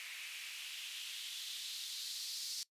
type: noise with band-pass filter sweep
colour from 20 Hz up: blue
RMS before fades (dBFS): -45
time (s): 0-2.63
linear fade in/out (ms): 0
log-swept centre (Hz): 2300 to 4700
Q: 3.1
effects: noise-tail reverb RT60 0.1 s tail -20 dB re dry + resampled to 32000 Hz